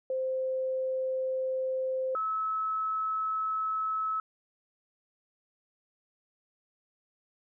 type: tone pair in turn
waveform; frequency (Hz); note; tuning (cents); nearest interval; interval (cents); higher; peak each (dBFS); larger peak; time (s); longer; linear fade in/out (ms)
sine; 521 / 1296.3; C5 / E6; -7 / -29; octave + major third; 1578; second; -28; neither; 0.1-2.15 / 2.15-4.2; neither; 2
effects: none